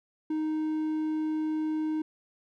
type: tone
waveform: triangle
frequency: 311.1 Hz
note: D#4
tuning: in tune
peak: -25 dBFS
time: 0.3-2.02 s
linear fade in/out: 5 ms
effects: none